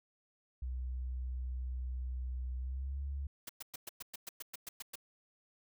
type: tone with pitch glide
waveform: sine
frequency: 63 to 69.5 Hz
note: B1 to C#2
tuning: +35 to +5 cents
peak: -36 dBFS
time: 0.62-3.27 s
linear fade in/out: 5 ms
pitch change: +170 cents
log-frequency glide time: 2.58-3.01 s
type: noise bursts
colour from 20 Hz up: white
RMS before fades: -44 dBFS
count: 12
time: 3.47-4.956 s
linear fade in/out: 5 ms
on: 23 ms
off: 110 ms
effects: none

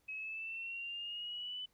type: linear sweep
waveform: sine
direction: up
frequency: 2549 to 3009 Hz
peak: -40 dBFS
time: 0.08-1.66 s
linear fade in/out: 10 ms
effects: pink hiss -75 dBFS RMS until 1.73 s

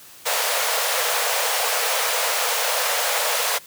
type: high-pass noise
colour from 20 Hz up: pink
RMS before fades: -22 dBFS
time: 0.25-3.59 s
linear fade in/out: 20 ms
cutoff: 460 Hz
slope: 96 dB/octave
effects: white hiss -45 dBFS RMS until 3.66 s + high-pass 60 Hz 12 dB/octave

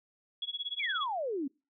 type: tone with tremolo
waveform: sine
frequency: 3356 Hz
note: G#7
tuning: 17 cents sharp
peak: -31 dBFS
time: 0.42-1.06 s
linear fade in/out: 2 ms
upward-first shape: sine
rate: 17 Hz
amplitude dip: 95%
type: exponential sweep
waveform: sine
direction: down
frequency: 2450 to 258.1 Hz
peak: -31 dBFS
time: 0.79-1.48 s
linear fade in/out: 10 ms
effects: noise-tail reverb RT60 0.3 s tail -26 dB re dry

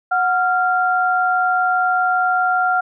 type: tone pair together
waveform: sine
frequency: 735 / 1387.5 Hz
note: F#5 / F6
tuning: -12 / -12 cents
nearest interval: major seventh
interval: 1100 cents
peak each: -17 dBFS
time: 0.11-2.81 s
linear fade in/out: 10 ms
effects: none

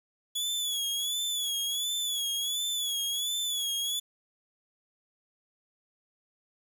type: tone with vibrato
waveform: sawtooth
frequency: 3398 Hz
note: G#7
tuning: 39 cents sharp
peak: -26 dBFS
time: 0.35-4 s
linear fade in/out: 10 ms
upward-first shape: sine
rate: 1.4 Hz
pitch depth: 71 cents each way
effects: 9-bit

